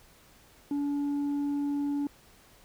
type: tone with tanh clipping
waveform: sine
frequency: 286.4 Hz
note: D4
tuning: 43 cents flat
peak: -28 dBFS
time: 0.71-2.07 s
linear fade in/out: 2 ms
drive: 3 dB
effects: pink hiss -58 dBFS RMS until 2.64 s